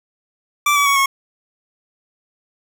25% pulse tone with pitch steps, 1168 / 1142.6 / 1117.8 / 1093.6 Hz, D6 / D6 / C#6 / C#6, -10 / -48 / +14 / -24 cents, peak -9 dBFS, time 0.66-1.06 s, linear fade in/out 5 ms, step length 100 ms, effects none

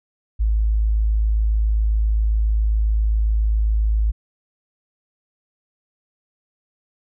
sine tone, 53.7 Hz, A1, 41 cents flat, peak -15 dBFS, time 0.39-4.12 s, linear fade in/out 20 ms, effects none

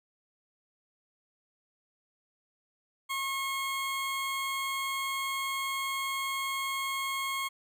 20% pulse tone, 1085 Hz, C#6, 37 cents flat, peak -26 dBFS, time 3.09-7.49 s, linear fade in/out 20 ms, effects none

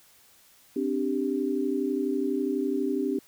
sine chord, C suspended second, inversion none, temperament equal, 261.6 / 293.7 / 392 Hz, C4 / D4 / G4, 0 / 0 / 0 cents, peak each -29 dBFS, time 0.76-3.19 s, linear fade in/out 5 ms, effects white hiss -58 dBFS RMS until 3.27 s

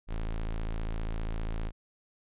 square tone, 27.5 Hz, A0, in tune, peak -31 dBFS, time 0.07-1.72 s, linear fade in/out 50 ms, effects resampled to 8000 Hz

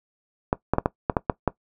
clicks, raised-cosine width 1 ms, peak -5 dBFS, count 8, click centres 0.529 / 0.736 / 0.784 / 0.859 / 1.098 / 1.168 / 1.298 / 1.477 s, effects noise-tail reverb RT60 0.1 s tail -19 dB re dry

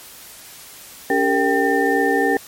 sine tone cluster, 282.9 / 396.9 / 460.2 / 782 / 1803 Hz, C#4 / G4 / A#4 / G5 / A6, +35 / +22 / -22 / -4 / +42 cents, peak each -21 dBFS, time 1.1-2.37 s, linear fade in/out 2 ms, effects white hiss -40 dBFS RMS until 2.47 s + MP3 64 kbps

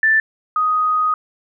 sine tone pair in turn, 1766 / 1248.8 Hz, A6 / D#6, +6 / +6 cents, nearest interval tritone, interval 600 cents, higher first, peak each -11 / -14 dBFS, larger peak first, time 0.03-0.2 / 0.56-1.14 s, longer second, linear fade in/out 2 ms, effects none

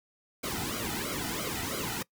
pink noise with flanger, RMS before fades -34 dBFS, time 0.43-2.03 s, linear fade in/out 10 ms, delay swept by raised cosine 1.1 to 1.84 ms, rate 3 Hz, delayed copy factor -1, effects noise-tail reverb RT60 0.1 s tail -22 dB re dry

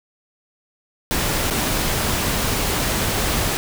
pink noise with dropouts, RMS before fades -21 dBFS, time 1.11-3.57 s, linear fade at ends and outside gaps 0 ms, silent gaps 1.501-1.508 s, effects none

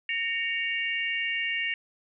sine tone cluster, 1848 / 2243 / 2789 Hz, A#6 / C#7 / F7, -16 / +20 / -3 cents, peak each -31 / -31 / -31 dBFS, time 0.09-1.74 s, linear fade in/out 2 ms, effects none

